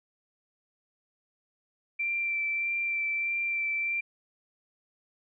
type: tone with vibrato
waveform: sine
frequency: 2349 Hz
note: D7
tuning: in tune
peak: -27 dBFS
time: 1.99-4.01 s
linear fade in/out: 10 ms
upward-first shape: sine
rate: 1.6 Hz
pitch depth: 14 cents each way
effects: none

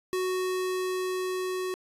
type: tone with level ramp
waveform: square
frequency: 370 Hz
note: F#4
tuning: in tune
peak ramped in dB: -27 to -30 dBFS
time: 0.13-1.74 s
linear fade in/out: 0 ms
effects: resampled to 32000 Hz

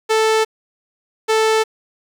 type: tone pair in turn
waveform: sawtooth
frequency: 440 / 440 Hz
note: A4 / A4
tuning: 0 / 0 cents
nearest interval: unison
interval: 0 cents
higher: neither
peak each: -9 dBFS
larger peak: neither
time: 0.09-0.45 / 1.28-1.64 s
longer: neither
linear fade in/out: 20 ms
effects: low-pass 8000 Hz 12 dB/octave + 7-bit

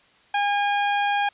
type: tone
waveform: sawtooth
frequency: 814 Hz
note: G#5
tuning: 35 cents flat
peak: -16 dBFS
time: 0.34-1.29 s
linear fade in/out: 5 ms
effects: white hiss -57 dBFS RMS until 1.33 s + resampled to 8000 Hz

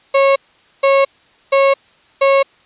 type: tone bursts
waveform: 35% pulse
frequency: 548 Hz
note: C#5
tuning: 20 cents flat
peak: -7 dBFS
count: 4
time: 0.14-2.43 s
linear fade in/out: 10 ms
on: 220 ms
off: 470 ms
effects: white hiss -51 dBFS RMS until 2.65 s + resampled to 8000 Hz

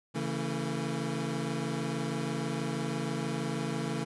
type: chord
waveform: 25% pulse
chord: A major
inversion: first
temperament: equal with one note detuned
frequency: 138.59 / 164.81 / 225 Hz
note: C#3 / E3 / A3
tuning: 0 / 0 / +39 cents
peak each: -32 dBFS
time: 0.14-4.05 s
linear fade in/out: 20 ms
effects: resampled to 24000 Hz

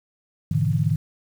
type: chord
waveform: sine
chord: E dominant seventh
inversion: first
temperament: equal with one note detuned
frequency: 103.83 / 123.47 / 148.28 / 164.81 Hz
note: G#2 / B2 / D3 / E3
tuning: 0 / 0 / +17 / 0 cents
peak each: -24 / -26 / -22 / -25 dBFS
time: 0.51-0.96 s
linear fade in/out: 5 ms
effects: 8-bit

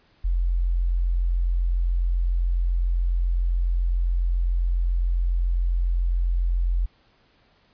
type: tone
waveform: sine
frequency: 43.65 Hz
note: F1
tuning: in tune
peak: -19 dBFS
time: 0.24-6.86 s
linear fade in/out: 10 ms
effects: pink hiss -61 dBFS RMS until 7.73 s + resampled to 11025 Hz

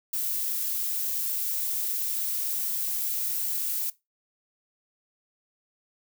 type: noise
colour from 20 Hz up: violet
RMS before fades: -29 dBFS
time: 0.13-3.9 s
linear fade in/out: 5 ms
effects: noise-tail reverb RT60 0.2 s tail -19 dB re dry

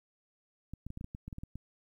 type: clicks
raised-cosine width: 5 ms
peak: -29 dBFS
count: 12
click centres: 0.736 / 0.866 / 0.904 / 0.974 / 1.011 / 1.044 / 1.149 / 1.28 / 1.328 / 1.384 / 1.435 / 1.556 s
effects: 11-bit

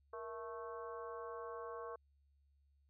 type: harmonic tone with a mistuned harmonic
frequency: 220 Hz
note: A3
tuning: in tune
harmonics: 2 / 3 / 4 / 5 / 6 / 7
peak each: -47 / -52 / -58 / -49 / -59 / -60 dBFS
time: 0.13-1.96 s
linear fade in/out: 5 ms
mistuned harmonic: 2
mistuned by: +110 cents
effects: added 70 Hz sine -70 dBFS peak until 2.89 s

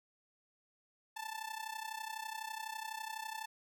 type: tone with amplitude modulation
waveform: sawtooth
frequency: 880 Hz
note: A5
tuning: in tune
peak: -34 dBFS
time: 1.16-3.46 s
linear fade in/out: 10 ms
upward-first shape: sine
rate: 32 Hz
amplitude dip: 80%
effects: none

